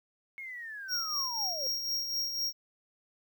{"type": "linear sweep", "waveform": "sine", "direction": "down", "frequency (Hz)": [2188, 499.8], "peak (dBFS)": -39, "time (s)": [0.38, 1.67], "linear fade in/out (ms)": 0}
{"type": "tone with tremolo", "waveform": "square", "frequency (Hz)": 5588, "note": "F8", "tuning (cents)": 0, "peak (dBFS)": -29, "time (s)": [0.88, 2.53], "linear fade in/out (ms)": 50, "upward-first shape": "triangle", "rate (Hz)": 4, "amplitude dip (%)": 55}
{"effects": ["11-bit"]}